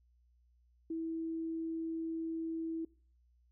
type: tone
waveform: sine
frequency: 326.1 Hz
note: E4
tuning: 19 cents flat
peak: -35 dBFS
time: 0.9-2.85 s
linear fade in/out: 5 ms
effects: noise-tail reverb RT60 0.4 s tail -22 dB re dry + added 60 Hz sine -66 dBFS peak until 3.51 s